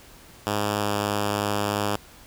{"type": "tone with pitch glide", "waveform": "5% pulse", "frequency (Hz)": [103.83, 102.93], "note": ["G#2", "G#2"], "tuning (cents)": [0, -15], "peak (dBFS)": -12, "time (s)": [0.47, 1.96], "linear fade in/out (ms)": 0, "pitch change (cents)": -15, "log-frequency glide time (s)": [0.6, 1.03], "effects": ["pink hiss -49 dBFS RMS until 2.26 s"]}